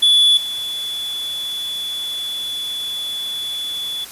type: tone with level steps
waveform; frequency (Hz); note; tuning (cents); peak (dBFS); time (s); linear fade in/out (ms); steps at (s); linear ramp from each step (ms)
triangle; 3440; A7; -40; -8 / -21; 0.02-4.05; 10; 0.37; 2
effects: white hiss -36 dBFS RMS until 4.11 s + resampled to 32000 Hz